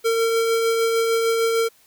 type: tone with tremolo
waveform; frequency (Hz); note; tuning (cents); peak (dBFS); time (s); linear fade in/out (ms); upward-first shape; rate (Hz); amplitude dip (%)
square; 455.9; A#4; -39; -17; 0.04-1.69; 20; triangle; 6.6; 30
effects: white hiss -56 dBFS RMS until 1.86 s